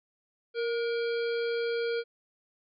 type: harmonic tone with a mistuned harmonic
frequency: 466.2 Hz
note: A#4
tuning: in tune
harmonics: 1 / 3 / 5 / 7 / 9 / 10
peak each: -28 / -38 / -42 / -45 / -47 / -48 dBFS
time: 0.54-2.04 s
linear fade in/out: 50 ms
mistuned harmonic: 3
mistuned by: +41 cents
effects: none